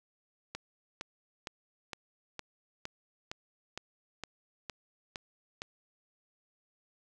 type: click train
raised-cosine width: 0.2 ms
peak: -21 dBFS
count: 12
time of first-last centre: 0.55-5.619 s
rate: 2.17 Hz
effects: none